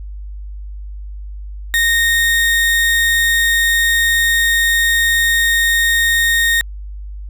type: tone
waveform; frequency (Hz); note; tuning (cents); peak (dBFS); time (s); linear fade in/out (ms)
35% pulse; 1851; A#6; -13; -10; 1.74-6.61; 0
effects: added 50 Hz sine -26 dBFS peak until 7.29 s